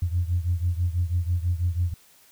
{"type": "beating tone pair", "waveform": "sine", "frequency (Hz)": [85.6, 91.7], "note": ["F2", "F#2"], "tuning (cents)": [-34, -15], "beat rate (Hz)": 6.1, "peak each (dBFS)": [-23, -26], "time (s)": [0.02, 1.94], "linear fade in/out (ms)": 5, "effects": ["tanh soft clip ceiling -14 dBFS", "white hiss -56 dBFS RMS until 2.31 s"]}